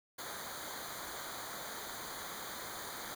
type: noise with comb filter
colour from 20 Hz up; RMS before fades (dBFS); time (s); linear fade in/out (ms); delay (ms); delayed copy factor
pink; -44; 0.18-3.15; 10; 0.37; -0.9
effects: none